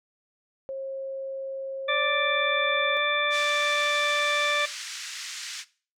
sine tone with pitch glide, 538 to 548.4 Hz, C5 to C#5, +48 to -19 cents, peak -30 dBFS, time 0.69-2.97 s, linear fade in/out 0 ms, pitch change +33 cents, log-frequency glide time 2.06-2.12 s
harmonic tone, 587.3 Hz, D5, in tune, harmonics 1 / 2 / 3 / 4 / 6, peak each -29 / -29 / -29 / -29 / -29 dBFS, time 1.88-4.66 s, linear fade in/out 10 ms
white band-pass noise, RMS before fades -37 dBFS, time 3.3-5.65 s, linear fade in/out 50 ms, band 1500 to 6900 Hz, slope 24 dB/octave
effects noise-tail reverb RT60 0.4 s tail -19 dB re dry

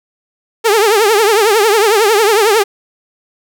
sawtooth tone with vibrato, 426.9 Hz, G#4, 48 cents sharp, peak -4 dBFS, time 0.64-2.64 s, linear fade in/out 20 ms, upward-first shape triangle, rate 11 Hz, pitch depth 170 cents each way, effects none

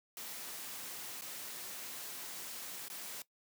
white noise with dropouts, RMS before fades -45 dBFS, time 0.17-3.22 s, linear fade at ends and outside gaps 1 ms, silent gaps 1.211-1.22 / 2.883-2.9 s, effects noise-tail reverb RT60 0.1 s tail -18 dB re dry + high-pass 150 Hz 12 dB/octave

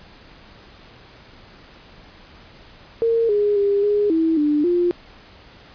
sine tone with pitch steps, 459 / 413.1 / 402.7 / 413.3 / 324.4 / 296.9 / 351.1 Hz, A#4 / G#4 / G4 / G#4 / E4 / D4 / F4, -27 / -9 / +47 / -8 / -28 / +19 / +9 cents, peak -15 dBFS, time 3.02-4.91 s, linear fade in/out 0 ms, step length 270 ms, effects pink hiss -46 dBFS RMS until 5.74 s + resampled to 11025 Hz

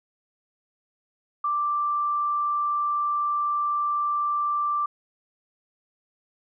sine tone, 1176 Hz, D6, 2 cents sharp, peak -22 dBFS, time 1.44-4.86 s, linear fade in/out 5 ms, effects none

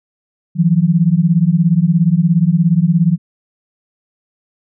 sine beating tone pair, 160.9 / 177.9 Hz, E3 / F3, -42 / +32 cents, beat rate 17 Hz, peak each -12 dBFS, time 0.55-3.18 s, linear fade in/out 50 ms, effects none

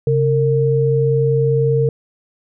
sine tone pair together, 135.7 / 457.6 Hz, C#3 / A#4, -36 / -32 cents, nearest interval octave + major sixth, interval 2104 cents, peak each -15 dBFS, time 0.07-1.89 s, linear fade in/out 2 ms, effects none

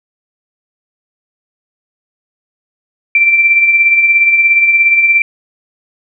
sine tone with tremolo, 2349 Hz, D7, in tune, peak -4 dBFS, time 3.15-5.22 s, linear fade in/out 2 ms, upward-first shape sine, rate 17 Hz, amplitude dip 45%, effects none

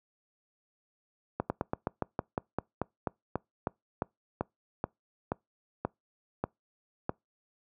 slowing click train, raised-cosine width 1 ms, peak -15 dBFS, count 20, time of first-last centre 1.4-7.094 s, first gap 100 ms, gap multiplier 1.11, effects noise-tail reverb RT60 0.2 s tail -26 dB re dry + high-pass 80 Hz 12 dB/octave

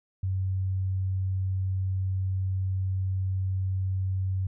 sine tone, 94.6 Hz, F#2, 39 cents sharp, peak -25 dBFS, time 0.23-4.47 s, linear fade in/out 5 ms, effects none

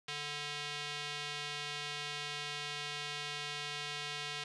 square tone with band-pass filter, 146.83 Hz, D3, in tune, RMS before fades -41 dBFS, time 0.08-4.44 s, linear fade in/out 5 ms, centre 3300 Hz, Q 1.4, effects resampled to 24000 Hz

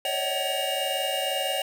square tone cluster, 547 / 569 / 633 / 753 / 2836 Hz, C#5 / C#5 / D#5 / F#5 / F7, -23 / +45 / +30 / +30 / +26 cents, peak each -35 / -34 / -35 / -32 / -30 dBFS, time 0.05-1.62 s, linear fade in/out 2 ms, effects none

